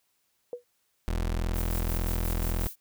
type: tone with exponential decay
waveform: sine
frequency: 486.7 Hz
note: B4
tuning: 25 cents flat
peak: -28 dBFS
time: 0.53-0.64 s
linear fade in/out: 1 ms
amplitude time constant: 22 ms
type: tone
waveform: 30% pulse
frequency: 41.79 Hz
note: E1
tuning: 24 cents sharp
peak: -24 dBFS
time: 1.08-2.67 s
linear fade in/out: 0 ms
type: noise with tremolo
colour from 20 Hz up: violet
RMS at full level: -37 dBFS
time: 1.53-2.76 s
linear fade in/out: 50 ms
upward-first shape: square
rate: 5.6 Hz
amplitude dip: 45%
effects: white hiss -73 dBFS RMS until 2.8 s